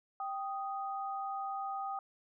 sine tone pair together, 784 / 1244.5 Hz, G5 / D#6, 0 / 0 cents, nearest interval minor sixth, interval 800 cents, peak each -37 / -40 dBFS, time 0.2-1.99 s, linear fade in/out 2 ms, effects none

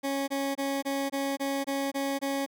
20% pulse tone bursts, 275.7 Hz, C#4, 9 cents flat, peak -23 dBFS, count 9, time 0.03-2.464 s, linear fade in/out 20 ms, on 250 ms, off 23 ms, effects none

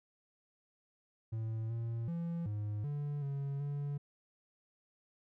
triangle tone with pitch steps, 111.6 / 115.5 / 169.2 / 104.7 / 145.4 / 139.5 / 143.4 Hz, A2 / A#2 / E3 / G#2 / D3 / C#3 / D3, +25 / -16 / +45 / +15 / -17 / +11 / -41 cents, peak -33 dBFS, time 1.32-3.98 s, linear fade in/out 10 ms, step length 380 ms, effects none

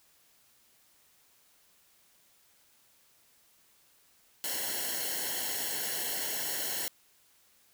white noise with comb filter, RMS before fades -34 dBFS, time 4.44-6.88 s, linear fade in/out 0 ms, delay 0.82 ms, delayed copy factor -0.8, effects white hiss -65 dBFS RMS until 7.73 s

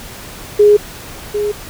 sine tone with echo, 415.3 Hz, G#4, in tune, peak -4 dBFS, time 0.59-0.77 s, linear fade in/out 10 ms, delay 750 ms, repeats 1, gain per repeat -10 dB, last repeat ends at 1.52 s, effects pink hiss -32 dBFS RMS until 1.69 s

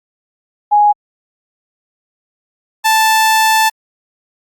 sine / sawtooth tone pair in turn, 830.6 / 880 Hz, G#5 / A5, 0 / 0 cents, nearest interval minor second, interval 100 cents, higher second, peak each -6 / -5 dBFS, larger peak second, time 0.71-0.93 / 2.84-3.7 s, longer second, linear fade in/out 20 ms, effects Opus 48 kbps

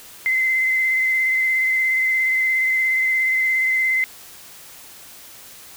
sine tone with vibrato, 2061 Hz, C7, 27 cents flat, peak -16 dBFS, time 0.26-4.04 s, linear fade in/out 0 ms, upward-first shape square, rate 17 Hz, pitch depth 17 cents each way, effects white hiss -42 dBFS RMS until 5.76 s

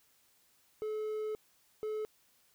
triangle tone bursts at uneven times, 430.3 Hz, A4, 39 cents flat, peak -32 dBFS, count 2, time 0.82-1.35 / 1.83-2.05 s, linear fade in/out 0 ms, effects white hiss -69 dBFS RMS until 2.54 s

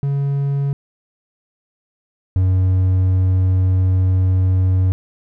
triangle tone pair in turn, 140 / 93.06 Hz, C#3 / F#2, +18 / +10 cents, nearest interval perfect fifth, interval 708 cents, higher first, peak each -14 / -10 dBFS, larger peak second, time 0.03-0.73 / 2.36-4.92 s, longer second, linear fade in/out 0 ms, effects none

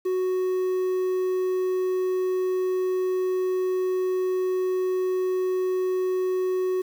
triangle tone with quantisation, 370 Hz, F#4, in tune, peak -20 dBFS, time 0.05-6.82 s, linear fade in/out 10 ms, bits 8, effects none

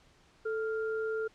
sine tone pair together, 440 / 1396.9 Hz, A4 / F6, 0 / 0 cents, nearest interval octave + minor sixth, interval 2000 cents, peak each -31 / -39 dBFS, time 0.45-1.28 s, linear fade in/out 10 ms, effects pink hiss -63 dBFS RMS until 1.34 s + low-pass 6000 Hz 12 dB/octave

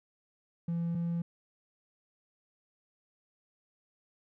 triangle tone pair in turn, 169.2 / 169.96 Hz, E3 / F3, +45 / -47 cents, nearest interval unison, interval 8 cents, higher second, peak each -27 dBFS, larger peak neither, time 0.68-0.95 / 0.95-1.22 s, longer neither, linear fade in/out 5 ms, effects tanh soft clip ceiling -24 dBFS

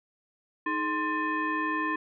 sine tone with frequency modulation, 1046.5 Hz, C6, in tune, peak -26 dBFS, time 0.66-1.96 s, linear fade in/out 5 ms, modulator 735 Hz, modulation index 1.3, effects none

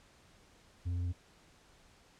triangle tone with tanh clipping, 88.4 Hz, F2, 22 cents sharp, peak -33 dBFS, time 0.85-1.13 s, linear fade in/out 20 ms, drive 9 dB, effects pink hiss -63 dBFS RMS until 2.19 s + low-pass 8000 Hz 12 dB/octave

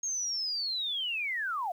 sine linear sweep, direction down, 6550 to 662 Hz, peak -30 dBFS, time 0.03-1.72 s, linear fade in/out 5 ms, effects 10-bit

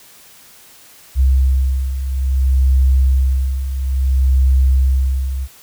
sine beating tone pair, 65.41 / 66 Hz, C2 / C2, 0 / +16 cents, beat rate 0.59 Hz, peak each -18 / -12 dBFS, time 1.15-5.48 s, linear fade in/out 50 ms, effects white hiss -44 dBFS RMS until 5.62 s

